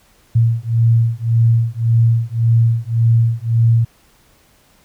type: beating tone pair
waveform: sine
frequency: 114.4 / 116.2 Hz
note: A#2 / A#2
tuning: -32 / -5 cents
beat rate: 1.8 Hz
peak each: -14 dBFS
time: 0.35-3.85 s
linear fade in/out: 10 ms
effects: pink hiss -53 dBFS RMS until 4.84 s